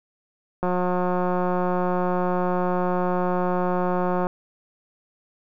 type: click train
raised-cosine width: 1 ms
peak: -11 dBFS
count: 656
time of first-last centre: 0.63-4.269 s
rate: 180 Hz
effects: none